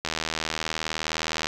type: click train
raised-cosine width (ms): 0.2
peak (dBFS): -9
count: 114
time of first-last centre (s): 0.05-1.47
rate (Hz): 79.6
effects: none